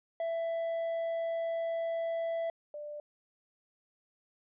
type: tone pair in turn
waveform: triangle / sine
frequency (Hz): 664 / 592.5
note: E5 / D5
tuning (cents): +12 / +15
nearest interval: major second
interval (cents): 197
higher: first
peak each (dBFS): -29 / -39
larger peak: first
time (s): 0.2-2.5 / 2.74-3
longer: first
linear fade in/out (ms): 2
effects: resampled to 8000 Hz